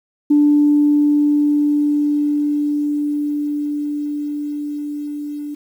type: tone with level ramp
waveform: sine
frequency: 293.7 Hz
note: D4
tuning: in tune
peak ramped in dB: -8 to -24 dBFS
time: 0.3-5.55 s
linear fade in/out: 10 ms
effects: tanh soft clip ceiling -4 dBFS + 8-bit